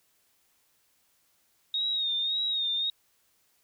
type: tone with vibrato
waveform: sine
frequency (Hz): 3729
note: A#7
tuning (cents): 0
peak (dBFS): -26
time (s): 1.74-2.9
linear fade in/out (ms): 2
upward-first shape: sine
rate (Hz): 1.8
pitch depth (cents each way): 61
effects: white hiss -69 dBFS RMS until 3.63 s